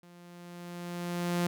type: tone with level ramp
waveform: sawtooth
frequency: 174.61 Hz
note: F3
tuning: in tune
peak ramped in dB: -49 to -22 dBFS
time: 0.03-1.47 s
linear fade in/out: 2 ms
effects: none